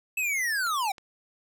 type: linear sweep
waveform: square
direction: down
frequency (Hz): 2637 to 746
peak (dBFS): -26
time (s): 0.17-0.92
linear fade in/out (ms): 5
type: clicks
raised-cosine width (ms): 0.2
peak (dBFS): -28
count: 2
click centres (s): 0.668 / 0.982
effects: none